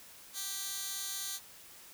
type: tone with high-pass filter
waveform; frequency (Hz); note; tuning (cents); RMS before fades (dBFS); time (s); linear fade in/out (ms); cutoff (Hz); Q
15% pulse; 392; G4; 0; -39; 0.33-1.4; 50; 4900; 0.73
effects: white hiss -54 dBFS RMS until 1.93 s